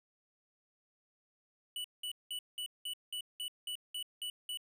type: tone bursts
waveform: square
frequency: 2960 Hz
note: F#7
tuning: in tune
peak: -38 dBFS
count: 11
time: 1.76-4.573 s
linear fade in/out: 2 ms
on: 83 ms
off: 190 ms
effects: none